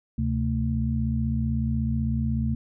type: tone cluster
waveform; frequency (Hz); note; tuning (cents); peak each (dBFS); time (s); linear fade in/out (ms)
sine; 73.1 / 129.2 / 223.8; D2 / C3 / A3; -7 / -21 / +30; -27; 0.18-2.55; 5
effects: none